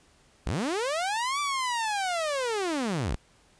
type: linear two-way sweep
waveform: sawtooth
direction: up then down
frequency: 32.79 to 1174.7 to 32.79 Hz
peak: -23 dBFS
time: 0.46-3.16 s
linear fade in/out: 10 ms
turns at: 1.4 s
effects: pink hiss -61 dBFS RMS until 3.59 s + resampled to 22050 Hz